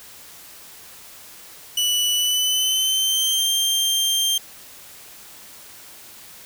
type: tone with pitch glide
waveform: sawtooth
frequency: 2960 to 3172 Hz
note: F#7 to G7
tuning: 0 to +20 cents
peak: -15 dBFS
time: 1.77-4.38 s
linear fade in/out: 5 ms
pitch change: +120 cents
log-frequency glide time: 2.14-3.5 s
effects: white hiss -43 dBFS RMS until 6.45 s